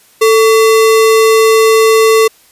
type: tone with sample-and-hold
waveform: sine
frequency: 442.9 Hz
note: A4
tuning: 11 cents sharp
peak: -4 dBFS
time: 0.21-2.28 s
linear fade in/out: 10 ms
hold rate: 1575 Hz
effects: white hiss -46 dBFS RMS until 2.51 s + resampled to 32000 Hz